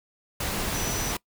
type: tone in noise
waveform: sine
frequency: 5920 Hz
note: F#8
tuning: in tune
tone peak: -33 dBFS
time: 0.74-1.12 s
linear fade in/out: 5 ms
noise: pink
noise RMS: -29 dBFS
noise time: 0.4-1.17 s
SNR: -7 dB
effects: noise-tail reverb RT60 0.1 s tail -22 dB re dry